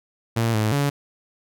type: tone with pitch steps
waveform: sawtooth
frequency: 114.9 / 108.2 / 142.3 Hz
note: A#2 / A2 / C#3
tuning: -25 / -29 / +46 cents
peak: -15 dBFS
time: 0.36-0.9 s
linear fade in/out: 10 ms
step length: 180 ms
effects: none